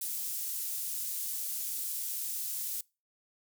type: high-pass noise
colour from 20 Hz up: pink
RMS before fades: -36 dBFS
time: 0.01-2.81 s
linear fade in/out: 5 ms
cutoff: 10000 Hz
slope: 12 dB/octave
effects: noise-tail reverb RT60 0.3 s tail -25 dB re dry